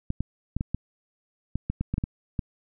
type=clicks; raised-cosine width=5 ms; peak=-14 dBFS; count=12; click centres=0.104 / 0.206 / 0.566 / 0.609 / 0.746 / 1.556 / 1.7 / 1.81 / 1.94 / 1.981 / 2.039 / 2.392 s; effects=none